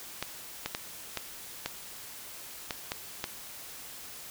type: clicks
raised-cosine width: 0.2 ms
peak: -14 dBFS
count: 8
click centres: 0.226 / 0.66 / 0.749 / 1.173 / 1.66 / 2.708 / 2.919 / 3.241 s
effects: white hiss -45 dBFS RMS until 4.3 s